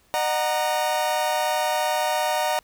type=chord; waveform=40% pulse; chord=D# minor; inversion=none; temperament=equal with one note detuned; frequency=609.1 / 740 / 932.3 Hz; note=D#5 / F#5 / A#5; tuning=-37 / 0 / 0 cents; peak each=-25 dBFS; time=0.14-2.59 s; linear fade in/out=0 ms; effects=pink hiss -60 dBFS RMS until 2.63 s